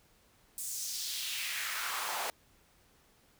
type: noise with high-pass filter sweep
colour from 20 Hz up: pink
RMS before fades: -37 dBFS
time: 0.58-2.3 s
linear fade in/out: 0 ms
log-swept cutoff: 8600 to 680 Hz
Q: 2
effects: pink hiss -66 dBFS RMS until 3.39 s